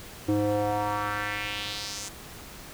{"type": "tone with band-pass filter sweep", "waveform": "square", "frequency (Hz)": 103.83, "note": "G#2", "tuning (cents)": 0, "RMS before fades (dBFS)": -29, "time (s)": [0.28, 2.09], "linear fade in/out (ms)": 10, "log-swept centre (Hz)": [340, 7300], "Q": 2.3, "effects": ["pink hiss -44 dBFS RMS until 2.73 s"]}